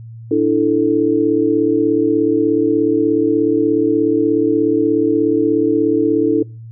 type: chord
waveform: sine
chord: D suspended second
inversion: none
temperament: just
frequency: 293.7 / 330.4 / 440.5 Hz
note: D4 / E4 / A4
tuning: 0 / +4 / +2 cents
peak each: -16 dBFS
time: 0.31-6.43 s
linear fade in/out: 5 ms
effects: noise-tail reverb RT60 0.4 s tail -26 dB re dry + added 114 Hz sine -31 dBFS peak until 6.71 s